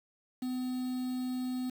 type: tone with quantisation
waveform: triangle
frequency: 253.4 Hz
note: B3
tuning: 45 cents sharp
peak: -30 dBFS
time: 0.42-1.7 s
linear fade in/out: 5 ms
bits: 8
effects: none